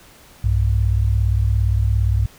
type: tone pair together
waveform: sine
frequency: 63.7 / 101.12 Hz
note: C2 / G#2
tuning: -46 / -46 cents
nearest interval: minor sixth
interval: 800 cents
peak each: -17 dBFS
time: 0.44-2.26 s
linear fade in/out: 5 ms
effects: pink hiss -47 dBFS RMS until 2.38 s